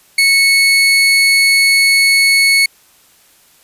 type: tone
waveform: 30% pulse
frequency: 2205 Hz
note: C#7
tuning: 10 cents flat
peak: -5 dBFS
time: 0.18-2.66 s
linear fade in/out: 5 ms
effects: white hiss -49 dBFS RMS until 3.63 s + resampled to 32000 Hz